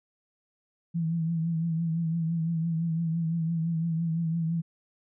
sine tone with vibrato, 164.81 Hz, E3, in tune, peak -25 dBFS, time 0.94-4.62 s, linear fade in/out 20 ms, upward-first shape triangle, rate 5.9 Hz, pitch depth 58 cents each way, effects none

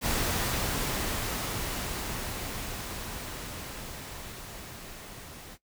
pink noise with level ramp, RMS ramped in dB -28 to -46 dBFS, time 0.01-5.58 s, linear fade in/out 50 ms, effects noise-tail reverb RT60 0.1 s tail -17 dB re dry

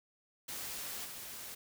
white noise with level steps, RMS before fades -42 / -46 dBFS, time 0.48-1.55 s, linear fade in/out 10 ms, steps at 1.04 s, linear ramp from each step 20 ms, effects none

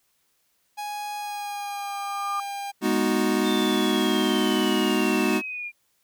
45% pulse tone with pitch glide, 830.6 to 801.4 Hz, G#5 to G5, 0 to +38 cents, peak -30 dBFS, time 0.77-2.72 s, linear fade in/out 20 ms, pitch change -62 cents, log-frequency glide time 1.18-1.97 s
sine tone with exponential growth, 1200 Hz, D6, 37 cents sharp, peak -24 dBFS, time 0.88-2.4 s, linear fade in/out 2 ms, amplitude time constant 330 ms
square chord, G# minor seventh, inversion none, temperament equal, 207.7 / 246.9 / 311.1 / 370 Hz, G#3 / B3 / D#4 / F#4, 0 / 0 / 0 / 0 cents, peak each -27 dBFS, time 2.81-5.42 s, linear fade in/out 50 ms
sine linear sweep, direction down, 3614 to 2391 Hz, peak -30 dBFS, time 3.43-5.72 s, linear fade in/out 50 ms
effects white hiss -69 dBFS RMS until 6.03 s

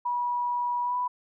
sine tone with pitch glide, 971 to 988.5 Hz, B5 to B5, -30 to +1 cents, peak -25 dBFS, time 0.05-1.08 s, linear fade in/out 10 ms, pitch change +31 cents, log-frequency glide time 0.83-0.95 s, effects none

